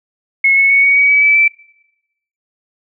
sine tone with pitch steps, 2180 / 2200 / 2221 / 2241 / 2262 / 2283 / 2304 / 2326 Hz, C#7 / C#7 / C#7 / C#7 / C#7 / D7 / D7 / D7, -29 / -14 / +3 / +18 / +34 / -50 / -34 / -17 cents, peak -7 dBFS, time 0.44-1.48 s, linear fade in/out 5 ms, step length 130 ms, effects noise-tail reverb RT60 0.9 s tail -24 dB re dry

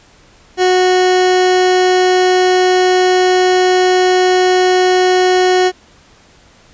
30% pulse tone, 367.1 Hz, F#4, 14 cents flat, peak -6 dBFS, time 0.57-5.72 s, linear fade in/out 50 ms, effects pink hiss -46 dBFS RMS until 6.73 s + resampled to 16000 Hz

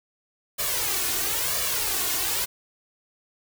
white noise with flanger, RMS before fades -26 dBFS, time 0.58-2.46 s, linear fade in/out 20 ms, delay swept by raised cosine 1.7 to 2.8 ms, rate 0.99 Hz, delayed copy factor +0.75, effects none

